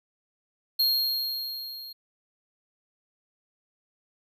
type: tone with level ramp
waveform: square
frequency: 4244 Hz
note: C8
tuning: 24 cents sharp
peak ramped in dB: -20 to -40 dBFS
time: 0.79-1.93 s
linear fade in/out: 10 ms
effects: none